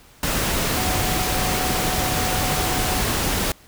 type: tone in noise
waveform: sine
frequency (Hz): 740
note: F#5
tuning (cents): 0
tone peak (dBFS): -28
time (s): 0.77-3.02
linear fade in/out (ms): 2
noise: pink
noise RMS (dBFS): -22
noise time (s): 0.23-3.52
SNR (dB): -9
effects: pink hiss -50 dBFS RMS until 3.67 s